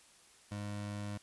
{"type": "tone", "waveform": "25% pulse", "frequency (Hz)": 102.9, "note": "G#2", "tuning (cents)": -16, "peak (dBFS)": -35, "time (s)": [0.51, 1.18], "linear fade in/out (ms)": 10, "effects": ["white hiss -62 dBFS RMS until 1.22 s", "resampled to 24000 Hz"]}